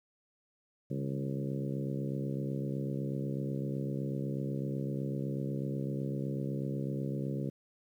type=harmonic tone with a mistuned harmonic; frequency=68 Hz; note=C#2; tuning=33 cents flat; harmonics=2 / 3 / 4 / 5 / 6 / 7 / 8; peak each=-35 / -39 / -41 / -43 / -45 / -46 / -47 dBFS; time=0.9-7.5 s; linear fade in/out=10 ms; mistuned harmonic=2; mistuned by=+61 cents; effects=11-bit